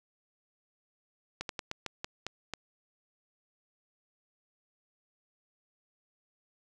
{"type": "slowing click train", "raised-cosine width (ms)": 0.2, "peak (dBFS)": -18, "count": 8, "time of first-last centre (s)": [1.41, 2.537], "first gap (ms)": 82, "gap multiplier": 1.22, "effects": []}